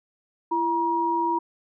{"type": "tone pair together", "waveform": "sine", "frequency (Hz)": [336.9, 953], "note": ["E4", "A#5"], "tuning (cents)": [38, 38], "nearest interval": "octave + tritone", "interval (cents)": 1800, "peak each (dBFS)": [-27, -22], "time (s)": [0.51, 1.39], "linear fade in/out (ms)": 10, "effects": []}